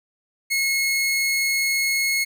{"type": "tone", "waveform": "sawtooth", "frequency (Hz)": 2173, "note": "C#7", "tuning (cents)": -35, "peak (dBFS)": -16, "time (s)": [0.5, 2.25], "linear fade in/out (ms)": 20, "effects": []}